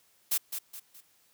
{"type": "noise with echo", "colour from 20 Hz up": "blue", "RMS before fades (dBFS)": -27, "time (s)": [0.31, 0.38], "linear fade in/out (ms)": 10, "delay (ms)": 210, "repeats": 3, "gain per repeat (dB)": -8, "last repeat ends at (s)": 1.01, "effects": ["white hiss -66 dBFS RMS until 1.33 s", "high-pass 60 Hz 12 dB/octave"]}